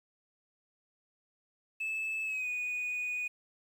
sine tone with pitch glide, 2616 to 2473 Hz, E7 to D#7, -14 to -11 cents, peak -30 dBFS, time 1.8-3.28 s, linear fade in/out 10 ms, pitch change -97 cents, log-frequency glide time 2.24-2.49 s, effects tanh soft clip ceiling -31 dBFS + 10-bit

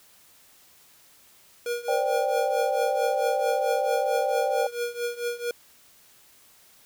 square tone with tremolo, 478.4 Hz, A#4, 45 cents sharp, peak -25 dBFS, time 1.66-5.51 s, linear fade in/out 2 ms, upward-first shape triangle, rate 4.5 Hz, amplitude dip 90%
sine chord, C suspended second, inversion none, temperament equal, 523.3 / 587.3 / 784 Hz, C5 / D5 / G5, 0 / 0 / 0 cents, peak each -27 dBFS, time 1.88-4.67 s, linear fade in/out 5 ms
effects white hiss -56 dBFS RMS until 6.85 s

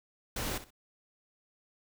pink noise with echo, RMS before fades -35 dBFS, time 0.36-0.58 s, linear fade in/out 5 ms, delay 63 ms, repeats 2, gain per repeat -13 dB, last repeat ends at 0.706 s, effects none

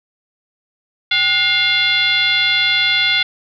sine tone with frequency modulation, 2780 Hz, F7, 9 cents flat, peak -12 dBFS, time 1.11-3.23 s, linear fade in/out 5 ms, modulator 665 Hz, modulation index 1.8, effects none

